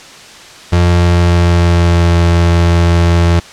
35% pulse tone with pitch glide, 87.31 to 85.32 Hz, F2 to F2, 0 to -40 cents, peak -5 dBFS, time 0.72-3.4 s, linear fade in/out 10 ms, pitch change -40 cents, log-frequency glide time 0.88-2.12 s, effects white hiss -34 dBFS RMS until 3.52 s + low-pass 6000 Hz 12 dB/octave

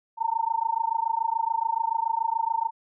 sine tone with amplitude modulation, 909 Hz, A#5, 44 cents flat, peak -19 dBFS, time 0.17-2.71 s, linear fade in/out 50 ms, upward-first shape sine, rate 27 Hz, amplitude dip 95%, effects none

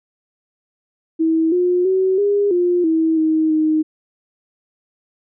sine tone with pitch steps, 323.3 / 357.9 / 377.4 / 406.4 / 353.4 / 322.4 / 315.8 / 311.6 Hz, E4 / F4 / F#4 / G#4 / F4 / E4 / D#4 / D#4, -34 / +42 / +34 / -38 / +21 / -38 / +26 / +3 cents, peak -13 dBFS, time 1.19-3.83 s, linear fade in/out 20 ms, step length 330 ms, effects none

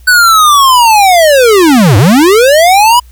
square linear two-way sweep, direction down then up, 1509 to 92.5 to 998 Hz, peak -3 dBFS, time 0.07-3 s, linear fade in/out 10 ms, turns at 1.97 s, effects added 60 Hz sine -33 dBFS peak until 3.11 s + white hiss -48 dBFS RMS until 3.11 s

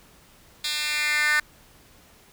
10% pulse tone with high-pass filter sweep, 300 Hz, D4, 37 cents sharp, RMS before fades -24 dBFS, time 0.64-1.4 s, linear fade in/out 5 ms, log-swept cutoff 3300 to 1700 Hz, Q 3.8, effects pink hiss -54 dBFS RMS until 2.32 s

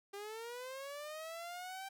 sawtooth linear sweep, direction up, 395.3 to 784 Hz, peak -40 dBFS, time 0.13-1.89 s, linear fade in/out 10 ms, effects none

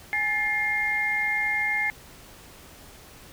sine tone cluster, 833 / 1749 / 2121 Hz, G#5 / A6 / C7, +5 / -11 / +23 cents, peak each -33 / -29 / -24 dBFS, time 0.13-1.9 s, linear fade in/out 0 ms, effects pink hiss -48 dBFS RMS until 3.32 s

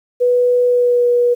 sine tone with pitch glide, 492 to 484.4 Hz, B4 to B4, -7 to -34 cents, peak -10 dBFS, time 0.2-1.35 s, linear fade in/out 20 ms, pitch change -27 cents, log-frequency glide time 0.66-1.07 s, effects 8-bit

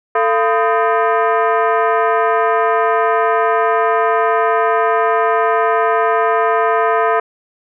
sine tone with frequency modulation, 120.2 Hz, B2, 46 cents flat, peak -11 dBFS, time 0.15-7.2 s, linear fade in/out 5 ms, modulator 565 Hz, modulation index 2.4, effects none

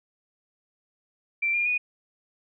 sine tone with pitch steps, 2349 / 2407 / 2466 Hz, D7 / D7 / D#7, 0 / +42 / -16 cents, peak -22 dBFS, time 1.42-1.78 s, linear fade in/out 10 ms, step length 120 ms, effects none

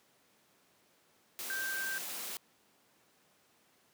sine tone in noise, 1568 Hz, G6, in tune, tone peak -35 dBFS, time 1.5-1.98 s, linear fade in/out 0 ms, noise white, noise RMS -41 dBFS, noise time 1.39-2.37 s, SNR +3 dB, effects pink hiss -68 dBFS RMS until 3.93 s + high-pass 200 Hz 12 dB/octave

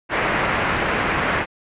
white low-pass noise, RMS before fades -21 dBFS, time 0.09-1.46 s, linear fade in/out 50 ms, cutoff 2200 Hz, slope 24 dB/octave, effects resampled to 8000 Hz

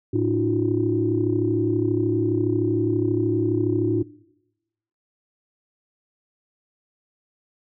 sine tone cluster, 109.7 / 297.8 / 332 / 364.5 Hz, A2 / D4 / E4 / F#4, -5 / +24 / +12 / -26 cents, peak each -24 dBFS, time 0.13-4.03 s, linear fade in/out 10 ms, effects noise-tail reverb RT60 1.0 s tail -23 dB re dry + tanh soft clip ceiling -8 dBFS

